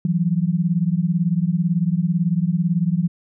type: beating tone pair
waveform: sine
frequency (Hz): 164.9 / 182.9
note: E3 / F#3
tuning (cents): +1 / -20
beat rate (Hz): 18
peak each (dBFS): -19 / -20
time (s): 0.05-3.08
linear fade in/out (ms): 2
effects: none